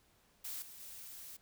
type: noise with level steps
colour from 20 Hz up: blue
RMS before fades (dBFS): -43 / -53 / -50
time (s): 0.44-1.37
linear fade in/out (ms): 10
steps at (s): 0.62 / 0.8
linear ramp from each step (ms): 2
effects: pink hiss -70 dBFS RMS until 1.41 s